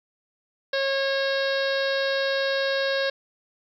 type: harmonic tone with a mistuned harmonic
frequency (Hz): 545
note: C#5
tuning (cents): -29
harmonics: 1 / 2 / 3 / 4 / 5 / 6 / 7 / 8 / 9 / 10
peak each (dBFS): -24 / -37 / -28 / -40 / -38 / -39 / -33 / -36 / -39 / -44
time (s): 0.73-3.1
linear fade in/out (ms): 5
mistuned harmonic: 6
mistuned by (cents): -15
effects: 10-bit